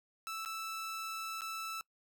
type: tone with dropouts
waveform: sawtooth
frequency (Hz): 1318.5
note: E6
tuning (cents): 0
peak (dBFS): -35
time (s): 0.27-1.81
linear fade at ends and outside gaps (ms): 0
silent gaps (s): 0.45-0.459 / 1.409-1.418
effects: noise-tail reverb RT60 0.1 s tail -24 dB re dry